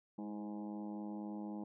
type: harmonic tone with a mistuned harmonic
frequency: 103.83 Hz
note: G#2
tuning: in tune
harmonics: 2 / 3 / 4 / 5 / 6 / 7 / 8 / 9 / 10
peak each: -43 / -46 / -59 / -56 / -58 / -61 / -54 / -63 / -67 dBFS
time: 0.18-1.64 s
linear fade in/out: 5 ms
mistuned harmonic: 3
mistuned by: +31 cents
effects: none